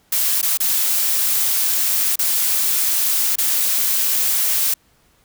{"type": "noise with dropouts", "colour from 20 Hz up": "blue", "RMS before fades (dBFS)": -18, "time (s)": [0.12, 4.74], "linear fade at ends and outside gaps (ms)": 5, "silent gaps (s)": [[0.415, 0.427], [0.574, 0.602], [2.158, 2.19], [3.357, 3.383]], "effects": ["pink hiss -58 dBFS RMS until 5.24 s"]}